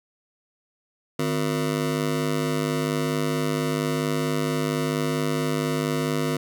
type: ring-modulated tone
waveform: 25% pulse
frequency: 205.4 Hz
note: G#3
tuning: 19 cents flat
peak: -16 dBFS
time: 1.19-6.37 s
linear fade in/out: 5 ms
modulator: 52.2 Hz
effects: none